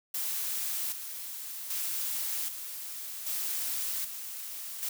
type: noise with tremolo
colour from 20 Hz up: blue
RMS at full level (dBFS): -33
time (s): 0.14-4.89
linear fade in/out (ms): 5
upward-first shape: square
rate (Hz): 0.64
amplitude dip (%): 55
effects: none